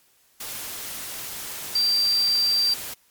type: tone in noise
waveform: sine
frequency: 4699 Hz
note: D8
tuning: in tune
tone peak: -18 dBFS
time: 1.75-2.74 s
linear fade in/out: 5 ms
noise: white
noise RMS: -34 dBFS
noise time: 0.4-2.94 s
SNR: +13 dB
effects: white hiss -61 dBFS RMS until 3.1 s + MP3 96 kbps